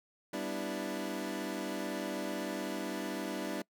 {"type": "chord", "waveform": "25% pulse", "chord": "E minor seventh", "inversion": "first", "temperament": "equal", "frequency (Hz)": [196, 246.9, 293.7, 329.6], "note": ["G3", "B3", "D4", "E4"], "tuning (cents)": [0, 0, 0, 0], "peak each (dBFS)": [-38, -39, -36, -37], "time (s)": [0.33, 3.62], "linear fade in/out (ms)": 5, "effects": ["noise-tail reverb RT60 0.1 s tail -24 dB re dry"]}